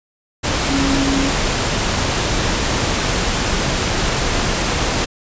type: tone in noise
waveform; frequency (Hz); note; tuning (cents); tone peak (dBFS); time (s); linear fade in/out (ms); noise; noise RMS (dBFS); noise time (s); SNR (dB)
sine; 273.6; C#4; -23; -17; 0.69-1.31; 20; pink; -18; 0.43-5.06; -2
effects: resampled to 16000 Hz